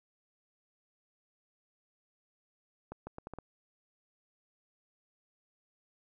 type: accelerating click train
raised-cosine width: 1 ms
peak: -28 dBFS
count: 6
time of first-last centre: 2.92-3.387 s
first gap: 150 ms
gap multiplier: 0.76
effects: none